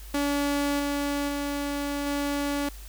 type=tone with level steps; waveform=sawtooth; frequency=285.7 Hz; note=D4; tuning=48 cents flat; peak=-20 / -22 / -24 / -22 dBFS; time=0.14-2.69 s; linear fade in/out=5 ms; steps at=0.79 / 1.28 / 2.06 s; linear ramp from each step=10 ms; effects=added 50 Hz sine -40 dBFS peak until 2.88 s + white hiss -49 dBFS RMS until 2.88 s